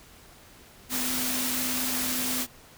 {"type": "tone in noise", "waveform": "sine", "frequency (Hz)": 252.9, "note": "B3", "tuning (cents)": 41, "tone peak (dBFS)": -34, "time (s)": [0.89, 2.47], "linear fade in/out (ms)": 50, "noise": "white", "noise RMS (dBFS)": -29, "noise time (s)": [0.89, 2.47], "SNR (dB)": -8, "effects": ["pink hiss -52 dBFS RMS until 2.77 s"]}